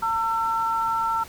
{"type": "tone pair together", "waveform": "sine", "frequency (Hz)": [906.5, 1343], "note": ["A#5", "E6"], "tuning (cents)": [-49, 32], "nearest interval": "perfect fifth", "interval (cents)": 681, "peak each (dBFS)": -24, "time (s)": [0.02, 1.24], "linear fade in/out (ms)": 10, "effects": ["pink hiss -44 dBFS RMS until 1.28 s"]}